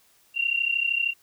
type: tone pair together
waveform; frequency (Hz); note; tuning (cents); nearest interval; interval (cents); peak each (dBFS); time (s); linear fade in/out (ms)
sine; 2745 / 2778; F7 / F7; -31 / -10; unison; 21; -25; 0.34-1.14; 50
effects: white hiss -61 dBFS RMS until 1.22 s